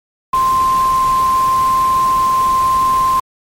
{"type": "tone in noise", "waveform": "sine", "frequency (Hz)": 1046.5, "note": "C6", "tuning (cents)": 0, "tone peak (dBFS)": -10, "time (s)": [0.33, 3.2], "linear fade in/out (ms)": 5, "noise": "pink", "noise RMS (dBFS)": -28, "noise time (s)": [0.33, 3.2], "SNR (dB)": 15, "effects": ["MP3 64 kbps"]}